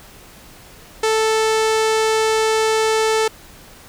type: tone with low-pass filter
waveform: sawtooth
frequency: 440 Hz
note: A4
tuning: in tune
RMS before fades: -17 dBFS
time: 1.03-3.28 s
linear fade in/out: 5 ms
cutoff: 8000 Hz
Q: 1.1
effects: pink hiss -43 dBFS RMS until 3.88 s